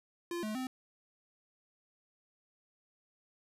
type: tone with pitch steps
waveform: square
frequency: 345.5 / 214.5 / 257.9 Hz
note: F4 / A3 / C4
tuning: -19 / -44 / -25 cents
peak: -36 dBFS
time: 0.31-0.67 s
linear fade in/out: 2 ms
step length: 120 ms
effects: resampled to 32000 Hz + 13-bit